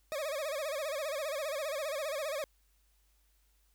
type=tone with vibrato; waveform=40% pulse; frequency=589 Hz; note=D5; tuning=5 cents sharp; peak=-33 dBFS; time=0.12-2.44 s; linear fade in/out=0 ms; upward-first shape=sine; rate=15 Hz; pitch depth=150 cents each way; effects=added 50 Hz sine -68 dBFS peak until 3.74 s + white hiss -74 dBFS RMS until 3.74 s